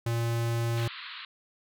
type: tone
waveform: square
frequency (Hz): 116.54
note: A#2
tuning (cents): 0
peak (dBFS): -27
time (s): 0.06-0.88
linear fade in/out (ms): 5
type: band-pass noise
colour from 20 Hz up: white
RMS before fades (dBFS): -42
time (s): 0.77-1.25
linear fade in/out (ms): 2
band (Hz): 1000 to 4300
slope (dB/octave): 96
effects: none